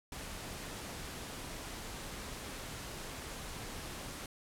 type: noise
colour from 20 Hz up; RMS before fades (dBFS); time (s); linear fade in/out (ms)
pink; -44; 0.12-4.26; 2
effects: low-pass 12000 Hz 12 dB/octave